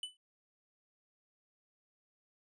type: tone with exponential decay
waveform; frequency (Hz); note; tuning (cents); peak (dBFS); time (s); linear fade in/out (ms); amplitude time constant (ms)
square; 2995; F#7; +20; -35; 0.03-0.17; 2; 29
effects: resampled to 22050 Hz